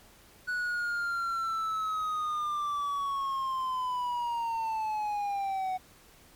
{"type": "linear sweep", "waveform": "triangle", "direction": "down", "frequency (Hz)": [1480, 740], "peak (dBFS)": -27, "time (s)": [0.47, 5.78], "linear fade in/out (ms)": 20, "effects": ["pink hiss -57 dBFS RMS until 6.35 s", "MP3 96 kbps"]}